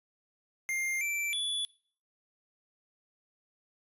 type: tone with pitch steps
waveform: square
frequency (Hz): 2111 / 2338 / 3436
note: C7 / D7 / A7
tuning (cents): +15 / -8 / -42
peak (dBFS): -31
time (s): 0.69-1.65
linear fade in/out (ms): 0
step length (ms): 320
effects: noise-tail reverb RT60 0.5 s tail -23 dB re dry + resampled to 32000 Hz